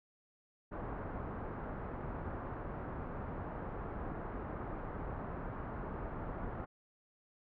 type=low-pass noise; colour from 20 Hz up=pink; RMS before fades=-42 dBFS; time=0.71-6.66 s; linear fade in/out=20 ms; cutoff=1400 Hz; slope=24 dB/octave; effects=none